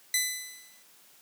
10% pulse tone with exponential decay, 2005 Hz, B6, 26 cents sharp, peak -13 dBFS, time 0.14-0.83 s, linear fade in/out 2 ms, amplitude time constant 150 ms, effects white hiss -58 dBFS RMS until 1.21 s + high-pass 150 Hz 12 dB/octave

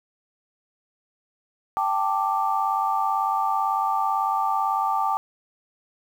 sine chord, G suspended second, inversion none, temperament just, 784 / 882 / 1176 Hz, G5 / A5 / D6, 0 / +4 / +2 cents, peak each -25 dBFS, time 1.77-5.17 s, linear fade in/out 0 ms, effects 8-bit

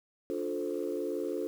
sine chord, D minor seventh, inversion none, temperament equal with one note detuned, 293.7 / 354.7 / 440 / 523.3 Hz, D4 / F4 / A4 / C5, 0 / +27 / 0 / 0 cents, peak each -37 / -35 / -35 / -38 dBFS, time 0.3-1.47 s, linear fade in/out 0 ms, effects tanh soft clip ceiling -23 dBFS + 9-bit

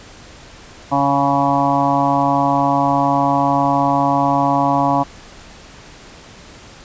harmonic tone, 140 Hz, C#3, 18 cents sharp, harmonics 1 / 2 / 4 / 5 / 6 / 7 / 8, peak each -24 / -19 / -24 / -19 / -20 / -19 / -23 dBFS, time 0.91-5.04 s, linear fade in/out 20 ms, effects pink hiss -40 dBFS RMS until 6.84 s + resampled to 16000 Hz

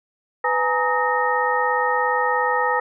sine tone cluster, 499.4 / 837 / 934 / 1263 / 1852 Hz, B4 / G#5 / A#5 / D#6 / A#6, +19 / +13 / +3 / +26 / -12 cents, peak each -24 dBFS, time 0.44-2.8 s, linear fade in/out 5 ms, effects none

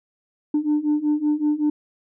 sine beating tone pair, 295.9 / 301.2 Hz, D4 / D4, +13 / +44 cents, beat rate 5.3 Hz, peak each -21 / -19 dBFS, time 0.54-1.7 s, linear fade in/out 5 ms, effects tanh soft clip ceiling -14 dBFS

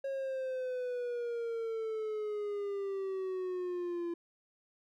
triangle exponential sweep, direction down, 547 to 340.2 Hz, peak -32 dBFS, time 0.04-4.14 s, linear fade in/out 5 ms, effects none

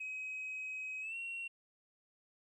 sine tone with pitch glide, 2536 to 2734 Hz, D#7 to F7, +32 to -37 cents, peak -38 dBFS, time 0-1.48 s, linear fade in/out 10 ms, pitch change +131 cents, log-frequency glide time 1.01-1.16 s, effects tanh soft clip ceiling -37 dBFS + 13-bit

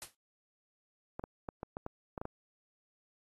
white noise with exponential decay, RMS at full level -40 dBFS, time 0.02-0.15 s, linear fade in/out 0 ms, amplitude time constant 27 ms
clicks, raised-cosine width 1 ms, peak -25 dBFS, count 9, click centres 1.195 / 1.239 / 1.488 / 1.631 / 1.769 / 1.864 / 2.178 / 2.215 / 2.254 s
effects AAC 32 kbps

